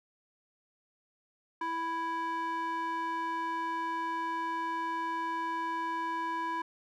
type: tone with band-pass filter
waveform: square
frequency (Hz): 330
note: E4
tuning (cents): +2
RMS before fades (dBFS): -34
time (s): 1.61-6.62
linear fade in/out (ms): 5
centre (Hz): 1200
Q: 9
effects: none